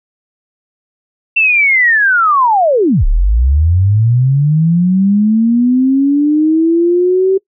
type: linear two-way sweep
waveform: sine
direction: down then up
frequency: 2707 to 31.46 to 387.3 Hz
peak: -7 dBFS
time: 1.36-7.38 s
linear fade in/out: 10 ms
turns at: 3.05 s
effects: noise-tail reverb RT60 0.1 s tail -23 dB re dry